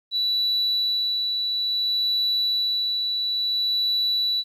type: tone with tremolo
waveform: sine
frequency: 3947 Hz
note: B7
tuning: 2 cents flat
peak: -18 dBFS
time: 0.11-4.44 s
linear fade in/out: 50 ms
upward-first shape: sine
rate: 0.58 Hz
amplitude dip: 35%
effects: tanh soft clip ceiling -17 dBFS + 10-bit